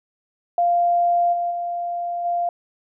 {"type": "tone with level steps", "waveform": "sine", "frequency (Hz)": 696, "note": "F5", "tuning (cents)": -6, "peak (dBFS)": [-15, -20, -23, -19], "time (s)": [0.58, 2.49], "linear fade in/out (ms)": 2, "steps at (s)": [1.32, 1.5, 2.24], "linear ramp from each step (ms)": 20, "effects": []}